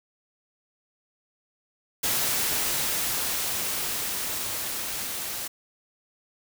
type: noise with level ramp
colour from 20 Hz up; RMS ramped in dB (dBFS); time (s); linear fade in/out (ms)
white; -25 to -33; 2.03-5.48; 10
effects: none